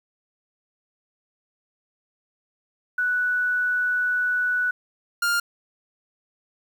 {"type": "tone pair in turn", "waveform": ["sine", "45% pulse"], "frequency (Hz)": [1480, 1405.1], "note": ["F#6", "F6"], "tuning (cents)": [0, 10], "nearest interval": "minor second", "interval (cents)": 90, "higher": "first", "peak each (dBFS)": [-20, -20], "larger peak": "neither", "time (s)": [[2.98, 4.71], [5.22, 5.4]], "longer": "first", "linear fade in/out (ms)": 5, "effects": ["9-bit"]}